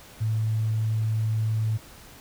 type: tone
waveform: sine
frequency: 110 Hz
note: A2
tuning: in tune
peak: -22 dBFS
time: 0.2-1.78 s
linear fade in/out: 20 ms
effects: pink hiss -48 dBFS RMS until 2.2 s